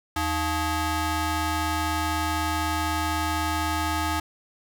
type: ring-modulated tone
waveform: 20% pulse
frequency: 392 Hz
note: G4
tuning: in tune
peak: -16 dBFS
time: 0.16-4.2 s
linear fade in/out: 5 ms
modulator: 472 Hz
effects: none